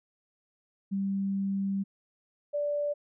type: tone pair in turn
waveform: sine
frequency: 196 / 583.8 Hz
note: G3 / D5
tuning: 0 / -10 cents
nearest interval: octave + perfect fifth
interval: 1890 cents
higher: second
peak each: -27 dBFS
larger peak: neither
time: 0.91-1.84 / 2.53-2.94 s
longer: first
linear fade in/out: 20 ms
effects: none